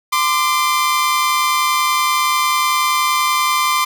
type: tone pair together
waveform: sawtooth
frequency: 1035 / 1185.7 Hz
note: C6 / D6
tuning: -19 / +16 cents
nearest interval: major second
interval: 235 cents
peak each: -13 dBFS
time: 0.12-3.85 s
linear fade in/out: 10 ms
effects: none